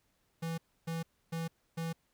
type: tone bursts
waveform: square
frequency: 164.81 Hz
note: E3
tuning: in tune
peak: -35 dBFS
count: 4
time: 0.42-1.93 s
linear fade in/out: 10 ms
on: 160 ms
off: 290 ms
effects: pink hiss -75 dBFS RMS until 2.13 s